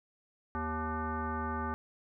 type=tone with frequency modulation; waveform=sine; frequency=554.4 Hz; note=C#5; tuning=in tune; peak=-32 dBFS; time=0.55-1.74 s; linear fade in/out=0 ms; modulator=316 Hz; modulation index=2.7; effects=none